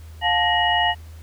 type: tone cluster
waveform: sine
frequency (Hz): 709 / 873 / 1873 / 2908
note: F5 / A5 / A#6 / F#7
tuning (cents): +26 / -14 / +8 / -31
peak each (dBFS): -22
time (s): 0.21-0.95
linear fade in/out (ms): 50
effects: added 80 Hz sine -37 dBFS peak until 1.22 s + pink hiss -52 dBFS RMS until 1.22 s